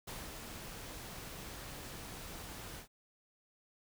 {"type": "noise with ADSR envelope", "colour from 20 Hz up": "pink", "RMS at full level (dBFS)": -44, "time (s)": [0.07, 2.88], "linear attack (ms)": 11, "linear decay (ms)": 210, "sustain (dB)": -3, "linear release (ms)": 100, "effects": []}